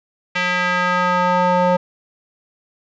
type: tone with band-pass filter sweep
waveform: square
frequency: 179.8 Hz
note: F#3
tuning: 49 cents flat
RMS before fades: -17 dBFS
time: 0.35-1.77 s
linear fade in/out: 10 ms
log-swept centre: 2200 to 690 Hz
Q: 1.9
effects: resampled to 16000 Hz